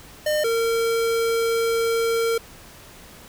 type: tone pair in turn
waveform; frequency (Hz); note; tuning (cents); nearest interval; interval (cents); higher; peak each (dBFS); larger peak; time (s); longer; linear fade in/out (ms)
square; 606 / 458.5; D#5 / A#4; -46 / -29; perfect fourth; 483; first; -20; neither; 0.26-0.44 / 0.44-2.38; second; 5
effects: pink hiss -45 dBFS RMS until 3.28 s